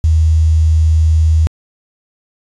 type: tone with quantisation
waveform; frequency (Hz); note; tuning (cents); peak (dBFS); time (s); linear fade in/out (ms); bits
sine; 79.5; D#2; +38; -7; 0.04-1.47; 0; 6
effects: resampled to 24000 Hz